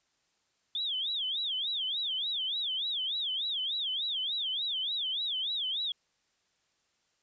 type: tone with vibrato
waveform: sine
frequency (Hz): 3435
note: A7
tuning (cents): -42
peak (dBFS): -30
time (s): 0.75-5.92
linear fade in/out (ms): 2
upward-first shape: sine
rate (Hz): 3.4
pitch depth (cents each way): 230
effects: white hiss -74 dBFS RMS until 7.22 s + resampled to 16000 Hz